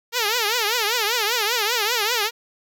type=tone with vibrato; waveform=5% pulse; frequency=449.8 Hz; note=A4; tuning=38 cents sharp; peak=-8 dBFS; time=0.12-2.31 s; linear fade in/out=50 ms; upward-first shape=triangle; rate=5.1 Hz; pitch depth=210 cents each way; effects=none